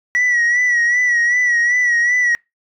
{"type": "tone with vibrato", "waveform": "sine", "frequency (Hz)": 1934, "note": "B6", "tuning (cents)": -37, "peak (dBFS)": -10, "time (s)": [0.15, 2.35], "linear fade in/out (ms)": 0, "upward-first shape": "sine", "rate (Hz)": 2.6, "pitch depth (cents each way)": 52, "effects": ["noise-tail reverb RT60 0.2 s tail -26 dB re dry", "tanh soft clip ceiling -11 dBFS"]}